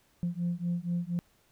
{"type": "beating tone pair", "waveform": "sine", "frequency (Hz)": [171.7, 175.9], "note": ["F3", "F3"], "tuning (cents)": [-29, 13], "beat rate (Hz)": 4.2, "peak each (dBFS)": -31, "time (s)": [0.23, 1.19], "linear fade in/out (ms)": 0, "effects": ["tanh soft clip ceiling -24 dBFS", "pink hiss -67 dBFS RMS until 1.51 s"]}